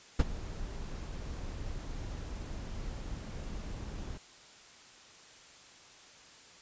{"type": "noise with ADSR envelope", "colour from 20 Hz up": "brown", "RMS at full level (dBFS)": -22, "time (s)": [0.19, 4.18], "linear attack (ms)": 9, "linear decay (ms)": 31, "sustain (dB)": -18, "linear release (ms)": 13, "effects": ["white hiss -55 dBFS RMS until 6.61 s", "resampled to 16000 Hz"]}